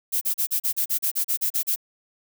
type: noise bursts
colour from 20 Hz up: violet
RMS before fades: -23 dBFS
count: 13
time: 0.12-1.761 s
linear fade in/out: 20 ms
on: 93 ms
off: 36 ms
effects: none